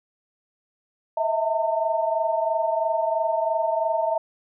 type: tone cluster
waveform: sine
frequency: 639 / 662 / 905 Hz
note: D#5 / E5 / A5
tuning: +46 / +7 / +48 cents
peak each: -25 dBFS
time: 1.17-4.18 s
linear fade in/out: 5 ms
effects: none